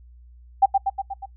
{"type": "tone with echo", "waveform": "sine", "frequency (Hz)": 784, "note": "G5", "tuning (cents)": 0, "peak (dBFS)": -10, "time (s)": [0.62, 0.66], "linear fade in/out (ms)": 10, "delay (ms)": 120, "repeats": 5, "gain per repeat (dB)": -4, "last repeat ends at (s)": 1.26, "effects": ["noise-tail reverb RT60 0.1 s tail -22 dB re dry", "added 60 Hz sine -45 dBFS peak until 1.36 s"]}